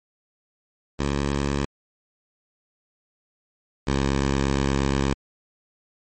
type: tone pair in turn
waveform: 10% pulse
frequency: 70.4 / 68.51 Hz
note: C#2 / C#2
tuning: +27 / -20 cents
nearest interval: unison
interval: 47 cents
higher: first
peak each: -14 / -12 dBFS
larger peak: second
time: 0.99-1.65 / 3.87-5.14 s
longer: second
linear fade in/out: 5 ms
effects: MP3 32 kbps